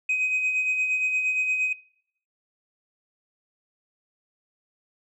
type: tone with tremolo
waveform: sine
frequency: 2516 Hz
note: D#7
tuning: 19 cents sharp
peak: -18 dBFS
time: 0.09-1.73 s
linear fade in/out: 5 ms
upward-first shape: sine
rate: 8.6 Hz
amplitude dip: 50%
effects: noise-tail reverb RT60 0.7 s tail -23 dB re dry + tanh soft clip ceiling -19 dBFS